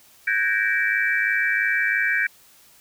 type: tone cluster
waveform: sine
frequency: 1515 / 1618 / 1724 / 1871 / 2315 Hz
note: F#6 / G#6 / A6 / A#6 / D7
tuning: +40 / -46 / -36 / +6 / -25 cents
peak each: -27 / -23 / -29 / -26 / -24 dBFS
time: 0.27-2.27 s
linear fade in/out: 5 ms
effects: white hiss -53 dBFS RMS until 2.8 s